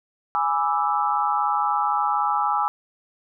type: chord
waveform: sine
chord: E dominant seventh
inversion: first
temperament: equal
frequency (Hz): 830.6 / 987.8 / 1174.7 / 1318.5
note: G#5 / B5 / D6 / E6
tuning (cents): 0 / 0 / 0 / 0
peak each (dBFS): -23 / -27 / -26 / -25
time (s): 0.35-2.68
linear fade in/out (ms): 0
effects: none